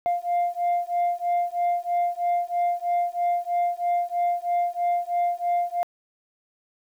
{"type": "beating tone pair", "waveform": "sine", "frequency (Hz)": [698.5, 701.6], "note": ["F5", "F5"], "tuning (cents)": [0, 8], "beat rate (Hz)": 3.1, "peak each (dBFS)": -23, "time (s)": [0.06, 5.83], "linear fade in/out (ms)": 0, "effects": ["tanh soft clip ceiling -18 dBFS", "9-bit"]}